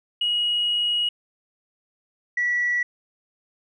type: tone pair in turn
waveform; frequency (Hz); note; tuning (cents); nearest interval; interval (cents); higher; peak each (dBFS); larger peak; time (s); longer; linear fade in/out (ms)
sine; 2898 / 1945.4; F#7 / B6; -37 / -27; perfect fifth; 690; first; -19; neither; 0.21-1.09 / 2.37-2.83; first; 5
effects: tanh soft clip ceiling -15 dBFS